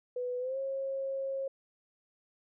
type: tone with pitch glide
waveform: sine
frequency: 495.7 to 540.6 Hz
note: B4 to C#5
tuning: +6 to -44 cents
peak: -32 dBFS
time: 0.16-1.48 s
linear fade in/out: 5 ms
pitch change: +150 cents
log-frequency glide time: 0.39-0.58 s
effects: none